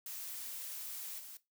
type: noise with level steps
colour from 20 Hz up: blue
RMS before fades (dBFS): -44 / -50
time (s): 0.06-1.37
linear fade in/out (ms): 2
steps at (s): 1.18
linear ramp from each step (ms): 20
effects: noise-tail reverb RT60 0.2 s tail -17 dB re dry